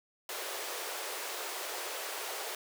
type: high-pass noise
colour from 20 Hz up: pink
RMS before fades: -39 dBFS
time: 0.29-2.55 s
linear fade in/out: 2 ms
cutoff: 380 Hz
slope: 48 dB/octave
effects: none